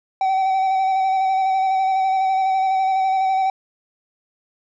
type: tone with vibrato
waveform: triangle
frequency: 764 Hz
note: G5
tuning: 45 cents flat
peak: -14 dBFS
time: 0.21-3.5 s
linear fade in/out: 2 ms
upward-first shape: square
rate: 12 Hz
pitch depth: 18 cents each way
effects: resampled to 16000 Hz